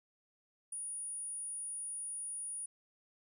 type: tone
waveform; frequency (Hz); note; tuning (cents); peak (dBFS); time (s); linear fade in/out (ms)
sine; 9650; D9; +46; -39; 0.72-2.66; 5
effects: none